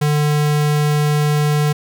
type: tone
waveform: square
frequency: 148.9 Hz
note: D3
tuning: 24 cents sharp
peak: -14 dBFS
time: 0.01-1.73 s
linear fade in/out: 10 ms
effects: none